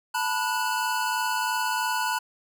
square tone cluster, 883 / 986 / 1466 Hz, A5 / B5 / F#6, +6 / -3 / -16 cents, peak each -30 / -29 / -30 dBFS, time 0.14-2.19 s, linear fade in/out 10 ms, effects none

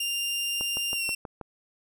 sawtooth tone with pitch glide, 2794 to 2722 Hz, F7 to F7, 0 to -45 cents, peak -24 dBFS, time 0-1.15 s, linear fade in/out 5 ms, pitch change -45 cents, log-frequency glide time 0.94-1.04 s
click train, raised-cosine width 1 ms, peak -23 dBFS, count 6, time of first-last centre 0.61-1.413 s, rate 6.23 Hz
effects none

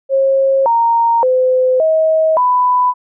sine tone with pitch steps, 540 / 928 / 512 / 636 / 995 Hz, C#5 / A#5 / C5 / D#5 / B5, -45 / -8 / -38 / +38 / +13 cents, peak -9 dBFS, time 0.09-2.94 s, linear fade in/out 50 ms, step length 570 ms, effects none

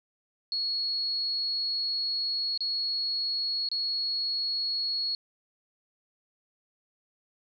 sine tone with dropouts, 4339 Hz, C#8, 38 cents flat, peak -27 dBFS, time 0.52-5.15 s, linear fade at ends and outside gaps 1 ms, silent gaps 2.576-2.606 / 3.688-3.715 s, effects none

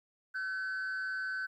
sine tone with frequency modulation, 1524 Hz, G6, 49 cents flat, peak -31 dBFS, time 0.34-1.47 s, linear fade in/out 20 ms, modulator 165 Hz, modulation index 0.41, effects tanh soft clip ceiling -33 dBFS + 12-bit

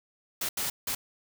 white noise bursts at uneven times, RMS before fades -31 dBFS, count 3, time 0.41-0.49 / 0.57-0.7 / 0.87-0.95 s, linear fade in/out 5 ms, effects none

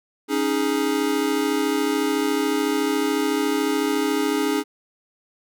square chord, C# suspended second, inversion none, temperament equal, 277.2 / 311.1 / 415.3 Hz, C#4 / D#4 / G#4, 0 / 0 / 0 cents, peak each -25 dBFS, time 0.28-4.64 s, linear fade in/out 50 ms, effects none

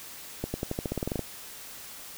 accelerating click train, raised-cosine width 2 ms, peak -16 dBFS, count 13, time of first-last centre 0.44-1.193 s, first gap 100 ms, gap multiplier 0.91, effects white hiss -44 dBFS RMS until 2.17 s

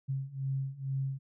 sine beating tone pair, 133.9 / 136.1 Hz, C3 / C#3, +40 / -31 cents, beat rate 2.2 Hz, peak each -36 / -34 dBFS, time 0.08-1.19 s, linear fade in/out 20 ms, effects none

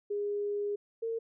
sine tone pair in turn, 410 / 455.4 Hz, G#4 / A#4, -22 / -40 cents, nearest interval major second, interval 182 cents, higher second, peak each -30 / -31 dBFS, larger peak first, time 0.1-0.76 / 1.02-1.19 s, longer first, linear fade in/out 10 ms, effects none

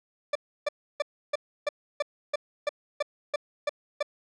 40% pulse tone bursts, 587 Hz, D5, 1 cent flat, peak -23 dBFS, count 12, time 0.33-4.028 s, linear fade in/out 5 ms, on 24 ms, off 310 ms, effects low-pass 5000 Hz 12 dB/octave

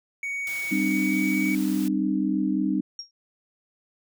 triangle tone with pitch glide, 2238 to 2259 Hz, C#7 to C#7, +16 to +32 cents, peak -26 dBFS, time 0.23-1.55 s, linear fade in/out 2 ms, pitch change +16 cents, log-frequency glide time 0.77-1.21 s
white noise, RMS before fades -40 dBFS, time 0.47-1.88 s, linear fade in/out 0 ms
sine chord, C minor, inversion second, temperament equal with one note detuned, 196 / 261.6 / 305.1 Hz, G3 / C4 / Eb4, 0 / 0 / -34 cents, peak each -26 / -27 / -25 dBFS, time 0.71-2.81 s, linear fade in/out 10 ms
sine tone with exponential decay, 5580 Hz, F8, 2 cents flat, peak -29 dBFS, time 2.99-3.11 s, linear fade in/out 2 ms, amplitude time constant 26 ms
effects none

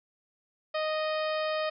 harmonic tone, 621 Hz, D#5, 3 cents flat, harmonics 1 / 2 / 3 / 4 / 5 / 6 / 7 / 8, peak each -29 / -35 / -39 / -41 / -43 / -45 / -46 / -47 dBFS, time 0.74-1.7 s, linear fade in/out 10 ms, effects none

